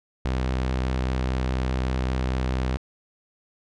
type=tone with vibrato; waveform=sawtooth; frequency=64 Hz; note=C2; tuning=38 cents flat; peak=-19 dBFS; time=0.25-2.77 s; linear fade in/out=0 ms; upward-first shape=triangle; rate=4.9 Hz; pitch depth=13 cents each way; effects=low-pass 5000 Hz 12 dB/octave